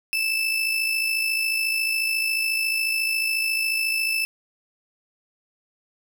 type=tone with amplitude modulation; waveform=35% pulse; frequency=2637 Hz; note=E7; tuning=in tune; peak=-18 dBFS; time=0.13-4.25 s; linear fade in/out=0 ms; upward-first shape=sine; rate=54.1 Hz; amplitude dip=45%; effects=none